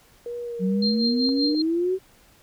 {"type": "tone with vibrato", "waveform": "sine", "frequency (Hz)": 473.9, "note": "A#4", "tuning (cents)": 28, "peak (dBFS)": -29, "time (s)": [0.26, 1.55], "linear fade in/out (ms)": 2, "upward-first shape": "sine", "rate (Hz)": 2, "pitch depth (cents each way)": 23}
{"type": "exponential sweep", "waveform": "sine", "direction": "up", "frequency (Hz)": [181.3, 385.1], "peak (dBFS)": -20, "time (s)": [0.59, 1.99], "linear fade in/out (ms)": 50}
{"type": "tone with tremolo", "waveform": "sine", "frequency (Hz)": 4186, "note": "C8", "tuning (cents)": 0, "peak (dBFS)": -21, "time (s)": [0.82, 1.62], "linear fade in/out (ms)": 5, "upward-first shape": "triangle", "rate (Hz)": 5.2, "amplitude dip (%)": 90}
{"type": "click", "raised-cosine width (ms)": 1, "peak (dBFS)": -26, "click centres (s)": 1.291}
{"effects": ["pink hiss -56 dBFS RMS until 2.42 s"]}